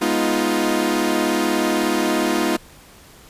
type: chord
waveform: sawtooth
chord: F half-diminished seventh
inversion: first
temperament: equal with one note detuned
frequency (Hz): 207.7 / 246.9 / 312.6 / 349.2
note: Ab3 / Cb4 / Eb4 / F4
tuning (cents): 0 / 0 / +8 / 0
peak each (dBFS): -22 / -20 / -18 / -18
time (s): 0.01-2.57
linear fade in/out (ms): 10
effects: pink hiss -46 dBFS RMS until 3.29 s + resampled to 32000 Hz